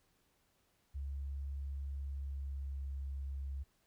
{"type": "tone with pitch glide", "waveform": "sine", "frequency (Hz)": [69.3, 68.42], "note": ["C#2", "C#2"], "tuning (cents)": [0, -22], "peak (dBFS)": -38, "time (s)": [0.94, 3.64], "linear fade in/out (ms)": 20, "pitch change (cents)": -22, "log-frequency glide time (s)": [1.95, 2.87], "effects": ["pink hiss -75 dBFS RMS until 3.86 s"]}